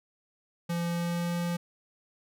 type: tone with pitch glide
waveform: square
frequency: 171.1 to 172.89 Hz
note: F3 to F3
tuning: -35 to -17 cents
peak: -29 dBFS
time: 0.69-1.57 s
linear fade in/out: 10 ms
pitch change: +18 cents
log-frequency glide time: 0.85-1.37 s
effects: none